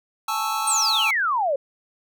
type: chord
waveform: square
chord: A major seventh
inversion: third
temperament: equal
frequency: 830.6 / 880 / 1108.7 / 1318.5 Hz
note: G#5 / A5 / C#6 / E6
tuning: 0 / 0 / 0 / 0 cents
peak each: -32 / -28 / -32 / -27 dBFS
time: 0.28-1.11 s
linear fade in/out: 5 ms
type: exponential sweep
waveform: sine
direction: down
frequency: 8990 to 523.3 Hz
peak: -19 dBFS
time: 0.67-1.56 s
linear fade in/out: 5 ms
effects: none